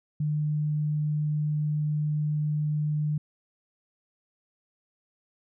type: tone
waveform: sine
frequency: 150.6 Hz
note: D3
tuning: 44 cents sharp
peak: -24 dBFS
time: 0.2-3.18 s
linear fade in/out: 5 ms
effects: none